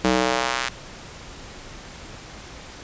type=tone with high-pass filter sweep; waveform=square; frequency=63 Hz; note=B1; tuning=35 cents sharp; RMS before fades=-22 dBFS; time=0.04-0.69 s; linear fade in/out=5 ms; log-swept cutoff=230 to 1600 Hz; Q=0.93; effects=pink hiss -40 dBFS RMS until 2.83 s + resampled to 16000 Hz

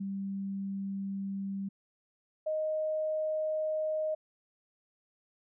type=tone pair in turn; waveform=sine; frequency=196 / 622.3 Hz; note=G3 / D#5; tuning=0 / 0 cents; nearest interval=octave + minor sixth; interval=2000 cents; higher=second; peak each=-33 / -29 dBFS; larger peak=second; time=0-1.69 / 2.46-4.15 s; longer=neither; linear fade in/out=10 ms; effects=none

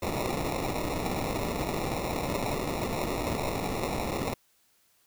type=noise with sample-and-hold; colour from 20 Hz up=blue; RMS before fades=-31 dBFS; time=0.02-4.34 s; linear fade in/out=5 ms; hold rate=1575 Hz; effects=white hiss -67 dBFS RMS until 5.06 s

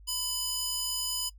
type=tone with high-pass filter; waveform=square; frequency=997 Hz; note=B5; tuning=16 cents sharp; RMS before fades=-32 dBFS; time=0.07-1.3 s; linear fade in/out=20 ms; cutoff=4600 Hz; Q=1.1; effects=noise-tail reverb RT60 0.1 s tail -24 dB re dry + added 50 Hz sine -49 dBFS peak until 1.38 s

